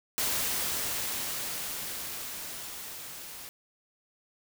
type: noise with level ramp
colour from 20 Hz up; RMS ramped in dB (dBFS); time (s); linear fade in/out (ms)
white; -29 to -44; 0.18-3.49; 0
effects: none